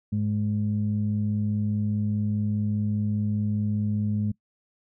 sine tone pair together, 104.9 / 209.8 Hz, G#2 / G#3, +18 / +18 cents, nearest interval octave, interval 1200 cents, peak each -25 dBFS, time 0.12-4.32 s, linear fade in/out 10 ms, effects noise-tail reverb RT60 0.1 s tail -22 dB re dry + tanh soft clip ceiling -16 dBFS

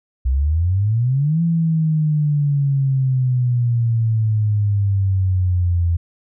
sine exponential two-way sweep, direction up then down, 61.74 to 169 to 84.2 Hz, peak -14 dBFS, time 0.25-5.97 s, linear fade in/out 10 ms, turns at 1.42 s, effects none

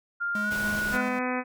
sine tone with pitch glide, 1400 to 1460.3 Hz, F6 to F#6, +4 to -23 cents, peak -26 dBFS, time 0.2-1.02 s, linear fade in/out 20 ms, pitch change +73 cents, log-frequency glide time 0.42-0.48 s
square tone with tremolo, 209.5 Hz, G#3, 15 cents sharp, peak -32 dBFS, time 0.35-1.19 s, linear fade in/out 2 ms, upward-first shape square, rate 3.4 Hz, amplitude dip 40%
pink noise, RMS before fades -36 dBFS, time 0.5-0.98 s, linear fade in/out 20 ms
harmonic tone, 251.8 Hz, B3, 34 cents sharp, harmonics 1 / 2 / 3 / 4 / 5 / 6 / 7 / 8 / 9 / 10, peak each -30 / -33 / -35 / -36 / -37 / -38 / -38 / -39 / -40 / -40 dBFS, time 0.91-1.44 s, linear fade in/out 50 ms
effects none

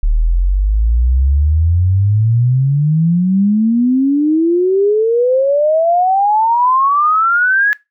sine exponential sweep, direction up, 36.71 to 1700 Hz, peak -9 dBFS, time 0.03-7.73 s, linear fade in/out 0 ms, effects noise-tail reverb RT60 0.2 s tail -21 dB re dry

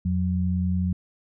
sine tone pair together, 86.1 / 182.44 Hz, F2 / F#3, -24 / -24 cents, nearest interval octave + minor second, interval 1300 cents, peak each -24 dBFS, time 0.05-0.93 s, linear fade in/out 5 ms, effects none

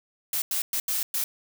blue noise bursts at uneven times, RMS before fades -27 dBFS, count 5, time 0.33-0.42 / 0.51-0.62 / 0.73-0.8 / 0.88-1.03 / 1.14-1.24 s, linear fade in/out 2 ms, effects none

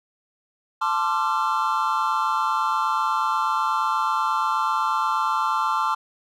triangle chord, D minor seventh, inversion second, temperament equal with one note detuned, 880 / 1046.5 / 1174.7 / 1364.2 Hz, A5 / C6 / D6 / F6, 0 / 0 / 0 / -41 cents, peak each -24 dBFS, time 0.81-5.95 s, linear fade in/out 10 ms, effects none

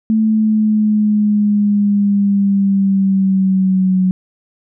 sine exponential sweep, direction down, 220 to 185 Hz, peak -10 dBFS, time 0.1-4.11 s, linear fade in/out 0 ms, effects none

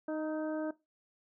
harmonic tone with a mistuned harmonic, 310.2 Hz, D#4, 5 cents flat, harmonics 1 / 2 / 3 / 4 / 5, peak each -35 / -37 / -48 / -51 / -49 dBFS, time 0.08-0.71 s, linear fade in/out 5 ms, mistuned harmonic 4, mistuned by +26 cents, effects noise-tail reverb RT60 0.2 s tail -17 dB re dry

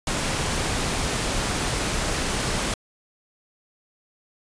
pink noise, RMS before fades -25 dBFS, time 0.07-2.74 s, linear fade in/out 2 ms, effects resampled to 22050 Hz

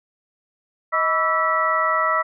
sine tone cluster, 631 / 990 / 1142 / 1320 / 1946 Hz, D#5 / B5 / D6 / E6 / B6, +24 / +4 / -49 / +2 / -26 cents, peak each -25 / -28 / -25 / -20 / -24 dBFS, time 0.92-2.23 s, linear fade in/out 20 ms, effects none

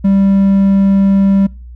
triangle tone, 196 Hz, G3, in tune, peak -5 dBFS, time 0.04-1.47 s, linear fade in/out 10 ms, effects noise-tail reverb RT60 0.4 s tail -26 dB re dry + added 60 Hz sine -29 dBFS peak until 1.75 s

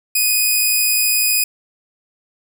5% pulse tone, 2489 Hz, D#7, in tune, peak -4 dBFS, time 0.15-1.44 s, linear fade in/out 5 ms, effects none

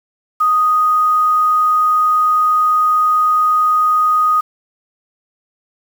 sine tone with quantisation, 1244.5 Hz, D#6, in tune, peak -10 dBFS, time 0.4-4.41 s, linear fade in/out 10 ms, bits 6, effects none

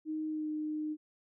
sine tone with pitch glide, 311.1 to 306.1 Hz, D#4 to D#4, 0 to -28 cents, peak -33 dBFS, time 0.05-0.97 s, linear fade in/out 50 ms, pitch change -28 cents, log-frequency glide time 0.28-0.48 s, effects none

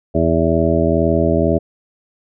harmonic tone, 82 Hz, E2, 9 cents flat, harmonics 1 / 2 / 3 / 4 / 5 / 7 / 8, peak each -20 / -20 / -20 / -20 / -20 / -20 / -20 dBFS, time 0.14-1.59 s, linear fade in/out 20 ms, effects none

